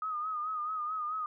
sine tone with vibrato, 1244.5 Hz, D#6, in tune, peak -32 dBFS, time 0.02-1.26 s, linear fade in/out 2 ms, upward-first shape sine, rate 4.6 Hz, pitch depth 58 cents each way, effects none

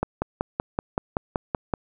click train, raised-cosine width 1 ms, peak -9 dBFS, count 10, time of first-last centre 0.03-1.738 s, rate 5.27 Hz, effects none

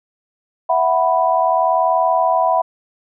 sine chord, E suspended second, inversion none, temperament equal, 659.3 / 740 / 987.8 Hz, E5 / F#5 / B5, 0 / 0 / 0 cents, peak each -17 dBFS, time 0.69-2.62 s, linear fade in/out 10 ms, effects none

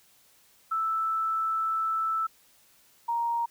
sine tone pair in turn, 1318.5 / 935.8 Hz, E6 / A#5, 0 / +6 cents, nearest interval tritone, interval 594 cents, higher first, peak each -25 dBFS, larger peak neither, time 0.71-2.27 / 3.08-3.46 s, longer first, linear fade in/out 10 ms, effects white hiss -61 dBFS RMS until 3.5 s

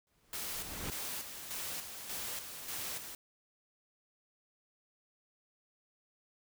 pink noise with exponential growth, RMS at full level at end -38 dBFS, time 0.07-0.9 s, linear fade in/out 1 ms, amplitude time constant 180 ms
white noise with tremolo, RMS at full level -40 dBFS, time 0.33-3.15 s, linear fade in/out 2 ms, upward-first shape square, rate 1.7 Hz, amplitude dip 50%
effects none

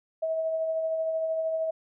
sine tone with tremolo, 644 Hz, E5, 41 cents flat, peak -24 dBFS, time 0.22-1.71 s, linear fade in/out 10 ms, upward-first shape triangle, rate 13 Hz, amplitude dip 35%, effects none

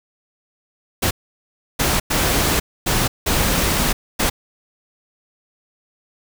pink noise bursts at uneven times, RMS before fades -18 dBFS, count 6, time 1.02-1.11 / 1.79-2 / 2.1-2.6 / 2.86-3.08 / 3.26-3.93 / 4.19-4.3 s, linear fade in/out 10 ms, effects none

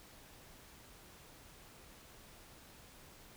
silence, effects pink hiss -58 dBFS RMS until 3.36 s

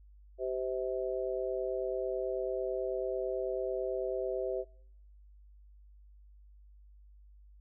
harmonic tone, 129.1 Hz, C3, 23 cents flat, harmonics 3 / 4 / 5, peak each -35 / -36 / -37 dBFS, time 0.38-4.65 s, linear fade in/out 50 ms, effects noise-tail reverb RT60 0.8 s tail -25 dB re dry + added 50 Hz sine -54 dBFS peak until 7.6 s

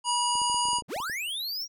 harmonic tone, 966 Hz, B5, 39 cents flat, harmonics 1 / 3 / 5 / 7 / 9 / 10, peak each -26 / -31 / -33 / -34 / -36 / -36 dBFS, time 0.04-0.82 s, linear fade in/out 50 ms
clicks, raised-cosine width 2 ms, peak -32 dBFS, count 12, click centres 0.354 / 0.417 / 0.499 / 0.545 / 0.654 / 0.686 / 0.732 / 0.786 / 0.822 / 0.963 / 1.002 / 1.098 s
square linear sweep, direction up, 94.7 to 5790 Hz, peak -31 dBFS, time 0.88-1.68 s, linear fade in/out 50 ms
effects none

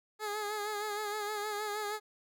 15% pulse tone with vibrato, 419.3 Hz, G#4, 17 cents sharp, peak -28 dBFS, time 0.19-2 s, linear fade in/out 50 ms, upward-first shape sine, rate 6.4 Hz, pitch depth 46 cents each way, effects none

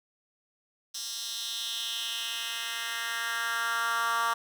10% pulse tone with high-pass filter sweep, 231.3 Hz, A#3, 13 cents flat, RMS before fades -32 dBFS, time 0.94-4.34 s, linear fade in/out 10 ms, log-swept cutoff 4900 to 1100 Hz, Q 2.7, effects none

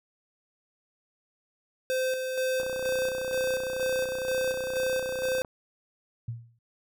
square tone with tremolo, 517 Hz, C5, 21 cents flat, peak -26 dBFS, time 1.9-5.42 s, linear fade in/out 0 ms, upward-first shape square, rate 2.1 Hz, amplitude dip 40%
click train, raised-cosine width 1 ms, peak -26 dBFS, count 89, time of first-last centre 2.6-5.448 s, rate 30.9 Hz
sine tone with exponential decay, 116.54 Hz, A#2, in tune, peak -28 dBFS, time 6.28-6.59 s, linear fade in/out 5 ms, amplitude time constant 66 ms
effects none

